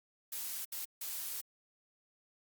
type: noise bursts at uneven times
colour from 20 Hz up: blue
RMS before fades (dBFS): -40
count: 3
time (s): 0.32-0.65 / 0.72-0.85 / 1.01-1.41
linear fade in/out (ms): 5
effects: Opus 48 kbps